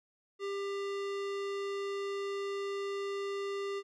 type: tone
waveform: square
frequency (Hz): 397.8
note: G4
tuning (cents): +25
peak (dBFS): -35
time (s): 0.39-3.83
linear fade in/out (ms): 50
effects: low-pass 5000 Hz 12 dB/octave